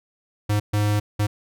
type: tone bursts at uneven times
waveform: square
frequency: 104.3 Hz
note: G#2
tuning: 8 cents sharp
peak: -19 dBFS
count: 3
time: 0.49-0.6 / 0.73-1 / 1.19-1.27 s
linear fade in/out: 10 ms
effects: none